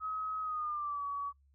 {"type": "tone with pitch glide", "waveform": "sine", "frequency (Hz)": [1273, 1134.1], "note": ["D#6", "C#6"], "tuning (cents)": [39, 39], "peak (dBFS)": -34, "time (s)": [0, 1.33], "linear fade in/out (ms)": 50, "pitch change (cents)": -200, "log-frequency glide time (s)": [0.41, 1.05], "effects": ["noise-tail reverb RT60 0.1 s tail -19 dB re dry", "added 69 Hz sine -64 dBFS peak until 1.54 s"]}